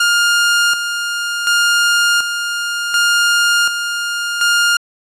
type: tone with tremolo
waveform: sawtooth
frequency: 1411 Hz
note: F6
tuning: 17 cents sharp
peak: -7 dBFS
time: 0-4.77 s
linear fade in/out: 5 ms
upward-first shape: square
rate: 0.68 Hz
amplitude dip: 55%
effects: low-pass 10000 Hz 12 dB/octave